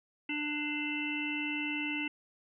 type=harmonic tone; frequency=296.7 Hz; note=D4; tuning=18 cents sharp; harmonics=1 / 3 / 5 / 7 / 9 / 10; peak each=-36 / -47 / -47 / -39 / -36 / -45 dBFS; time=0.29-2.08 s; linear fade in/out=5 ms; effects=none